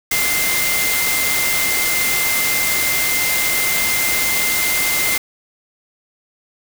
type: tone in noise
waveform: sine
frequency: 2087 Hz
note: C7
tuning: 5 cents flat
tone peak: -20 dBFS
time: 0.11-5.18 s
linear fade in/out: 5 ms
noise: white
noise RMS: -19 dBFS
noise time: 0.11-5.18 s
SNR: -4 dB
effects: none